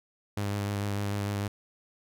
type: tone with vibrato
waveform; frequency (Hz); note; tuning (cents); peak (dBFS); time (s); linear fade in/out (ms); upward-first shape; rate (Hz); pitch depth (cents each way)
sawtooth; 101.5; G#2; -39; -25; 0.37-1.48; 5; sine; 6.7; 18
effects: none